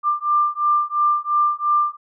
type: beating tone pair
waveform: sine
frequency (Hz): 1188 / 1190.9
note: D6 / D6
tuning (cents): +20 / +24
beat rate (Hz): 2.9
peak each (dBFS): -19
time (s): 0.03-1.97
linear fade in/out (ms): 50
effects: none